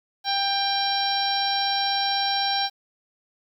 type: harmonic tone with a mistuned harmonic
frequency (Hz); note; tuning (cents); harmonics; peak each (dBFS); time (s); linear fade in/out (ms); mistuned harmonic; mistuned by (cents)
792; G5; +18; 1 / 2 / 3 / 4 / 5 / 6 / 7; -25 / -32 / -36 / -32 / -27 / -35 / -29; 0.24-2.7; 50; 6; -37
effects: 9-bit